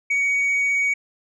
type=tone with vibrato; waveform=sine; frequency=2248 Hz; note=C#7; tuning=24 cents sharp; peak=-15 dBFS; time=0.1-0.94 s; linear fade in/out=10 ms; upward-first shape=triangle; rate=15 Hz; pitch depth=9 cents each way; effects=tanh soft clip ceiling -17 dBFS